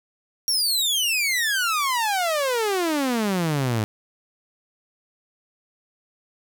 sawtooth exponential sweep, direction down, 5680 to 103.83 Hz, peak -17 dBFS, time 0.48-3.84 s, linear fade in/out 0 ms, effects none

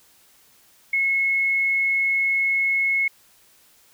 sine tone, 2180 Hz, C#7, 29 cents flat, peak -18 dBFS, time 0.93-3.08 s, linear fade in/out 5 ms, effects white hiss -56 dBFS RMS until 3.93 s

